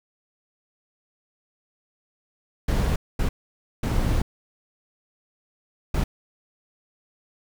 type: noise bursts at uneven times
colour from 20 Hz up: brown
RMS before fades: -22 dBFS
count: 4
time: 2.68-2.96 / 3.19-3.29 / 3.83-4.22 / 5.94-6.04 s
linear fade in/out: 5 ms
effects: none